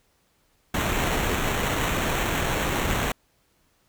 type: noise with sample-and-hold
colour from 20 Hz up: pink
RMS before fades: -25 dBFS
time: 0.74-3.12 s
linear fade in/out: 5 ms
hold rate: 4900 Hz
effects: pink hiss -66 dBFS RMS until 3.88 s